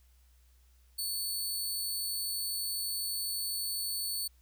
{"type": "tone", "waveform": "15% pulse", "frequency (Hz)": 4452, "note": "C#8", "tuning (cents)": 7, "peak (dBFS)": -26, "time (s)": [0.98, 4.28], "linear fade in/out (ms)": 10, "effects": ["added 62 Hz sine -60 dBFS peak until 4.41 s", "white hiss -71 dBFS RMS until 4.41 s"]}